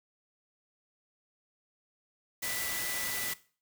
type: tone in noise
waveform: sine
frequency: 1980 Hz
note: B6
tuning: 4 cents sharp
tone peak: -39 dBFS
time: 2.42-3.34 s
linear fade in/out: 10 ms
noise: white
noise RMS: -35 dBFS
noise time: 2.42-3.34 s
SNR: -7 dB
effects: noise-tail reverb RT60 0.4 s tail -18 dB re dry